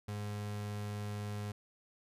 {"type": "tone", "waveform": "35% pulse", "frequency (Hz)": 103.7, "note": "G#2", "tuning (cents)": -2, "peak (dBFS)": -36, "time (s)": [0.08, 1.52], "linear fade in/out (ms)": 5, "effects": ["resampled to 32000 Hz"]}